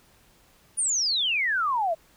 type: exponential sweep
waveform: sine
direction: down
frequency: 9730 to 622.3 Hz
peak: -22 dBFS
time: 0.77-1.95 s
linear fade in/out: 20 ms
effects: pink hiss -59 dBFS RMS until 2.16 s